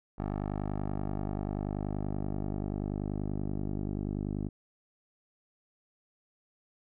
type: tone with low-pass filter sweep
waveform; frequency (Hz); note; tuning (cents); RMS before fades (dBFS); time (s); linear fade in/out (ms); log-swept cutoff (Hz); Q
10% pulse; 50.4; G1; +49; -34; 0.18-4.49; 10; 1000 to 350; 1.1
effects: none